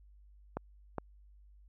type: clicks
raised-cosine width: 1 ms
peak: -21 dBFS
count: 2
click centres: 0.57 / 0.983 s
effects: added 50 Hz sine -56 dBFS peak until 1.68 s